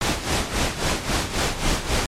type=noise with tremolo; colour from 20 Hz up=pink; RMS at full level=-20 dBFS; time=0.01-2.06 s; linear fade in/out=2 ms; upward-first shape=sine; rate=3.7 Hz; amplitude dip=70%; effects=low-pass 8000 Hz 12 dB/octave + MP3 64 kbps